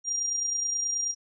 sine tone with amplitude modulation, 5700 Hz, F8, 34 cents sharp, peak -24 dBFS, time 0.04-1.15 s, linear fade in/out 50 ms, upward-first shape sine, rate 29.4 Hz, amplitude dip 45%, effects none

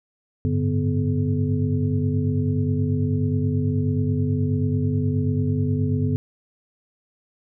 sine tone cluster, 97.8 / 107.1 / 145.5 / 250.4 / 427.3 Hz, G2 / A2 / D3 / B3 / G#4, -4 / -46 / -16 / +24 / +49 cents, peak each -23 / -29 / -24 / -25 / -32 dBFS, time 0.45-6.16 s, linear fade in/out 0 ms, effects none

